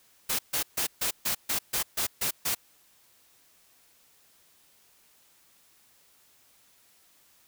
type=noise bursts; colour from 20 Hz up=white; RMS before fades=-28 dBFS; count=10; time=0.29-2.55 s; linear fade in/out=10 ms; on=100 ms; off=140 ms; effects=white hiss -62 dBFS RMS until 7.47 s